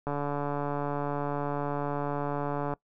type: click train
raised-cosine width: 1 ms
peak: -18 dBFS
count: 385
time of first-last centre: 0.07-2.737 s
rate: 144 Hz
effects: noise-tail reverb RT60 0.1 s tail -22 dB re dry